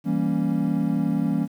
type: chord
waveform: triangle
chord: E diminished seventh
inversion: none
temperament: equal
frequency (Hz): 164.81 / 196 / 233.1 / 277.2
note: E3 / G3 / Bb3 / Db4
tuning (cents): 0 / 0 / 0 / 0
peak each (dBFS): -24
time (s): 0.04-1.48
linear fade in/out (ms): 50
effects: 9-bit